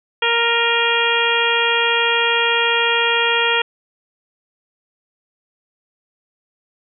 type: harmonic tone with a mistuned harmonic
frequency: 466.2 Hz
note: A#4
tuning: in tune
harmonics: 1 / 2 / 3 / 4 / 5 / 6 / 7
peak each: -22 / -22 / -22 / -22 / -22 / -22 / -22 dBFS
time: 0.22-3.62 s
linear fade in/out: 5 ms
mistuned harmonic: 5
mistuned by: +58 cents
effects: none